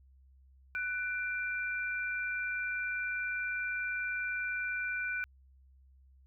sine tone pair together, 1489.9 / 2365 Hz, F#6 / D7, +12 / +12 cents, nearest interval minor sixth, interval 800 cents, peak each -34 / -37 dBFS, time 0.75-5.24 s, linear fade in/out 0 ms, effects added 66 Hz sine -58 dBFS peak until 6.26 s

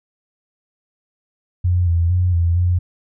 sine tone with pitch steps, 89.1 / 84.7 / 90 / 85.1 / 88.9 Hz, F2 / E2 / F#2 / F2 / F2, +35 / +48 / -47 / -44 / +31 cents, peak -13 dBFS, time 1.64-2.79 s, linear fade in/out 10 ms, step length 230 ms, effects none

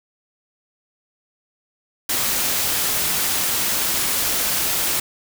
white noise, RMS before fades -21 dBFS, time 2.09-5 s, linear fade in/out 5 ms, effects none

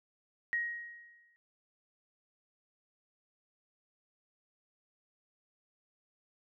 sine tone with exponential decay, 1886 Hz, A#6, 20 cents sharp, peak -28 dBFS, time 0.53-1.36 s, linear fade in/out 0 ms, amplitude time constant 180 ms, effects none

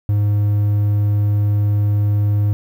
triangle tone, 103.3 Hz, G#2, 9 cents flat, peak -11 dBFS, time 0.09-2.53 s, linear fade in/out 0 ms, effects 8-bit

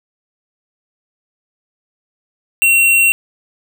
square tone, 2733 Hz, F7, 38 cents flat, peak -9 dBFS, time 2.62-3.12 s, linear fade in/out 0 ms, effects none

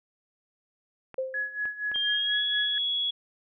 clicks, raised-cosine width 0.5 ms, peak -28 dBFS, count 4, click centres 1.143 / 1.655 / 1.916 / 1.959 s
sine tone with exponential decay, 523.3 Hz, C5, in tune, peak -24 dBFS, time 1.18-1.59 s, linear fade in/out 5 ms, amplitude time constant 87 ms
sine tone with tremolo, 1685 Hz, G#6, 25 cents sharp, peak -26 dBFS, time 1.34-2.78 s, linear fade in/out 2 ms, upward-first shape sine, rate 4.2 Hz, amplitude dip 80%
sine tone with pitch glide, 3201 to 3356 Hz, G7 to G#7, +36 to +17 cents, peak -25 dBFS, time 1.94-3.11 s, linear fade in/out 10 ms, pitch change +81 cents, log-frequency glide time 2.1-2.4 s
effects none

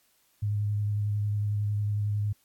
sine tone with vibrato, 103.83 Hz, G#2, in tune, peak -25 dBFS, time 0.42-2.33 s, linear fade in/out 10 ms, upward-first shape square, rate 11 Hz, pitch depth 13 cents each way, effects white hiss -67 dBFS RMS until 2.44 s + AAC 64 kbps

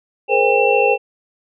sine tone cluster, 423.2 / 476.7 / 530 / 803 / 2699 Hz, G#4 / A#4 / C5 / G5 / E7, +33 / +39 / +22 / +41 / +40 cents, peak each -18 dBFS, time 0.28-0.98 s, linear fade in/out 50 ms, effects none

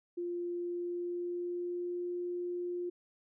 sine tone with pitch glide, 349.2 to 353.1 Hz, F4 to F4, 0 to +19 cents, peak -34 dBFS, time 0.17-2.9 s, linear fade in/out 10 ms, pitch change +19 cents, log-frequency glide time 0.54-2.1 s, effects none

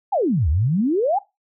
sine exponential two-way sweep, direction down then up, 880 to 69.3 to 852 Hz, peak -16 dBFS, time 0.12-1.19 s, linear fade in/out 10 ms, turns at 0.49 s, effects noise-tail reverb RT60 0.2 s tail -18 dB re dry

